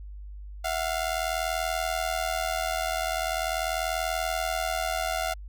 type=ring-modulated tone; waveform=sawtooth; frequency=698.5 Hz; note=F5; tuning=in tune; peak=-20 dBFS; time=0.64-5.34 s; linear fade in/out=10 ms; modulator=40.2 Hz; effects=added 50 Hz sine -38 dBFS peak until 5.48 s